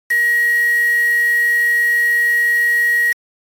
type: tone with quantisation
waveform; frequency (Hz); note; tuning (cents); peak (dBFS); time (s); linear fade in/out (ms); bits
sine; 1897; A#6; +30; -12; 0.1-3.13; 10; 4
effects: AAC 64 kbps